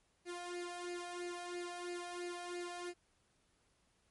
sawtooth tone with flanger, 352 Hz, F4, 14 cents sharp, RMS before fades -44 dBFS, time 0.25-2.94 s, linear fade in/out 50 ms, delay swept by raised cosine 0.42 to 1.29 ms, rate 3 Hz, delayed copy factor +0.75, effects pink hiss -75 dBFS RMS until 4.1 s + MP3 48 kbps

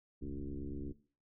sine tone with frequency modulation, 147.4 Hz, D3, 7 cents sharp, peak -38 dBFS, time 0.21-0.93 s, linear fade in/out 20 ms, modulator 68.6 Hz, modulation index 3, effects noise-tail reverb RT60 0.4 s tail -18 dB re dry

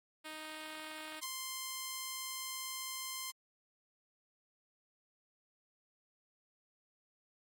5% pulse tone pair in turn, 311.1 / 1046.4 Hz, D#4 / C6, 0 / 0 cents, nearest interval octave + major sixth, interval 2100 cents, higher second, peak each -33 / -28 dBFS, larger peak second, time 0.24-1.21 / 1.21-3.32 s, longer second, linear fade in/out 20 ms, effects AAC 64 kbps

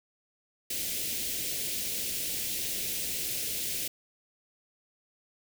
white band-stop noise, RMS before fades -33 dBFS, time 0.7-3.88 s, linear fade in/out 5 ms, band 540 to 2200 Hz, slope 24 dB/octave, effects none

